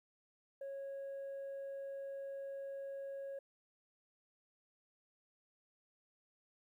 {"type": "tone", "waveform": "sine", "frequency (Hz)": 550, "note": "C#5", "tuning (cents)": -14, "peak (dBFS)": -40, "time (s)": [0.61, 3.39], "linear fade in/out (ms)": 5, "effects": ["tanh soft clip ceiling -41 dBFS", "13-bit"]}